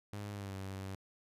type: tone with pitch glide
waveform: sawtooth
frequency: 102.7 to 96.38 Hz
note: G#2 to G2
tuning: -19 to -29 cents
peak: -37 dBFS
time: 0.13-0.95 s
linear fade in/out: 0 ms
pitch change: -110 cents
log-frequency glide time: 0.32-0.54 s
effects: resampled to 32000 Hz